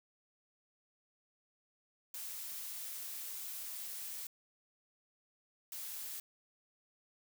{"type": "noise bursts at uneven times", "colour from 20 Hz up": "blue", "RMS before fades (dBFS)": -44, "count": 2, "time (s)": [[2.14, 4.27], [5.72, 6.2]], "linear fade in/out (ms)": 2, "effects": []}